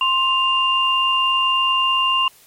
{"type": "tone pair together", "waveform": "sine", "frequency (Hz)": [1050.6, 2797], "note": ["C6", "F7"], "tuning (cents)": [7, 2], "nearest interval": "octave + perfect fourth", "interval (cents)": 1695, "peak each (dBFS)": [-18, -17], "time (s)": [0.01, 2.28], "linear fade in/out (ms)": 2, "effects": ["white hiss -50 dBFS RMS until 2.46 s", "MP3 64 kbps"]}